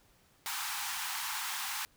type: high-pass noise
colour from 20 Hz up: pink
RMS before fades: -37 dBFS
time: 0.46-1.85 s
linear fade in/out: 0 ms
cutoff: 790 Hz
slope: 96 dB/octave
effects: pink hiss -66 dBFS RMS until 1.96 s